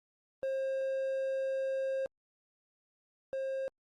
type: tone pair in turn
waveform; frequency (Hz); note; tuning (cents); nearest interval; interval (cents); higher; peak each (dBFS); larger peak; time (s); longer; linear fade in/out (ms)
triangle; 534 / 534; C5 / C5; +35 / +35; unison; 0; neither; -29 / -31; first; 0.43-2.06 / 3.33-3.68; first; 0
effects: Opus 32 kbps